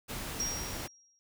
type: noise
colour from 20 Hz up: pink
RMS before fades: -39 dBFS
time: 0.08-0.88 s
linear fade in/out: 20 ms
type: tone with exponential decay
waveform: sine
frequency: 5630 Hz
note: F8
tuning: 13 cents sharp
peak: -29 dBFS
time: 0.4-1.19 s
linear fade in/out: 0 ms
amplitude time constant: 170 ms
effects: none